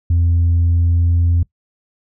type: tone with pitch glide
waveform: sine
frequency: 85 to 85.49 Hz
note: F2 to F2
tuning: -46 to -36 cents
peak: -9 dBFS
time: 0.1-1.43 s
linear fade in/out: 5 ms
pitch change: +10 cents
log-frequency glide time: 0.58-1.14 s
effects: noise-tail reverb RT60 0.1 s tail -22 dB re dry + tanh soft clip ceiling -9 dBFS